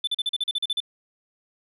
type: tone bursts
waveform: sine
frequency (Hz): 3520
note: A7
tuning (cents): 0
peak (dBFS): -19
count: 11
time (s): 0.04-0.803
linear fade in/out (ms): 5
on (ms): 33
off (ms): 40
effects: tanh soft clip ceiling -21 dBFS